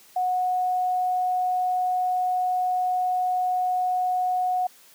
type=tone; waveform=sine; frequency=732 Hz; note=F#5; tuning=19 cents flat; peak=-21 dBFS; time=0.16-4.67 s; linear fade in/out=5 ms; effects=white hiss -53 dBFS RMS until 4.94 s + high-pass 150 Hz 12 dB/octave